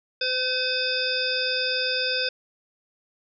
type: harmonic tone with a mistuned harmonic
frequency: 511 Hz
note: C5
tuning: 41 cents flat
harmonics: 1 / 3 / 5 / 7 / 9 / 10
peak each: -30 / -30 / -30 / -30 / -30 / -30 dBFS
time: 0.21-2.29 s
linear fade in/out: 5 ms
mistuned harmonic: 9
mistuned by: +63 cents
effects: none